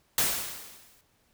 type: noise with exponential decay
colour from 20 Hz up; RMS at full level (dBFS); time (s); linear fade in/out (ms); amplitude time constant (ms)
white; -23; 0.18-1.01; 2; 180
effects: pink hiss -68 dBFS RMS until 1.33 s